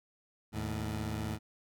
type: tone pair together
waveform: 20% pulse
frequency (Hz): 77.33 / 107.8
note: D#2 / A2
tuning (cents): -10 / -35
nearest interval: tritone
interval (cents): 575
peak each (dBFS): -34 / -31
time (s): 0.52-1.39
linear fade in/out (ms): 50
effects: none